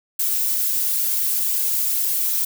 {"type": "noise with flanger", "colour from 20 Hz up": "violet", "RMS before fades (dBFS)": -21, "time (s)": [0.19, 2.45], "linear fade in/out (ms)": 5, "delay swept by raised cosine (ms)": [1.8, 3.3], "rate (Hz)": 2.1, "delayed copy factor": 0.8, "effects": []}